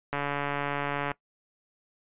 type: click train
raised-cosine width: 0.5 ms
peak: -15 dBFS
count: 142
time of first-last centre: 0.13-1.116 s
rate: 143 Hz
effects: noise-tail reverb RT60 0.1 s tail -20 dB re dry + resampled to 8000 Hz